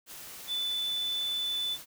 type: tone in noise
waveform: sine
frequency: 3499 Hz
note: A7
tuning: 10 cents flat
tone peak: -29 dBFS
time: 0.47-1.78 s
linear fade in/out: 50 ms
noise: white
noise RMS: -45 dBFS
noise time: 0.06-1.86 s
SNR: +13 dB
effects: none